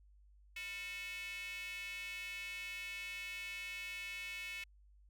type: tone with high-pass filter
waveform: square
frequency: 199.9 Hz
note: G3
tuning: 34 cents sharp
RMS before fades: -45 dBFS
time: 0.56-4.64 s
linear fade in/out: 5 ms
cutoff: 2400 Hz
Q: 9.5
effects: added 50 Hz sine -61 dBFS peak until 5.09 s